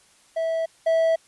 triangle tone pair in turn, 653 / 653 Hz, E5 / E5, -17 / -17 cents, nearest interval unison, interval 0 cents, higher neither, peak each -20 / -15 dBFS, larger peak second, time 0.36-0.66 / 0.86-1.16 s, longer neither, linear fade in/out 10 ms, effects white hiss -57 dBFS RMS until 1.27 s + resampled to 24000 Hz

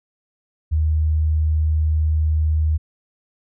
sine tone, 77.78 Hz, D#2, in tune, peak -15 dBFS, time 0.71-2.78 s, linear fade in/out 20 ms, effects none

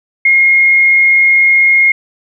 sine tone with frequency modulation, 2145 Hz, C7, 42 cents sharp, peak -5 dBFS, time 0.25-1.92 s, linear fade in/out 5 ms, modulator 35.7 Hz, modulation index 0.31, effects none

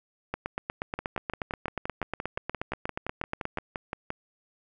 two click trains, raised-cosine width 0.5 ms, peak -17 / -15 dBFS, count 19 / 28, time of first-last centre 0.99-4.104 / 0.34-3.574 s, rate 5.78 / 8.35 Hz, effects none

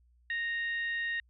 harmonic tone, 930 Hz, A#5, 4 cents flat, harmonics 2 / 3 / 4, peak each -31 / -44 / -47 dBFS, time 0.3-1.2 s, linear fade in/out 2 ms, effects added 60 Hz sine -62 dBFS peak until 1.29 s

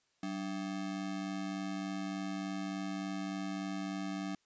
square ring-modulated tone, 241 Hz, B3, 42 cents flat, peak -34 dBFS, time 0.23-4.35 s, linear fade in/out 2 ms, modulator 51.7 Hz, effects white hiss -75 dBFS RMS until 4.45 s + resampled to 16000 Hz

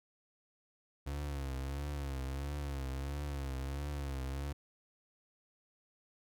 35% pulse tone with vibrato, 69.3 Hz, C#2, in tune, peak -35 dBFS, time 1.06-4.53 s, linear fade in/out 10 ms, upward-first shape triangle, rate 1.5 Hz, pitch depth 100 cents each way, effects none

